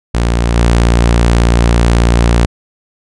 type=tone with level steps; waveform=sawtooth; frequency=58.27 Hz; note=A#1; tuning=in tune; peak=-6 / -3 dBFS; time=0.14-2.46 s; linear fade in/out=10 ms; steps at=0.55 s; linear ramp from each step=20 ms; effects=resampled to 22050 Hz